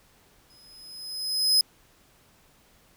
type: tone with exponential growth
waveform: 40% pulse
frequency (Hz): 5070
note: D#8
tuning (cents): +32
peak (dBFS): -15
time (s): 0.5-1.61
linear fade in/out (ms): 2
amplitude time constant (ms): 240
effects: pink hiss -60 dBFS RMS until 2.96 s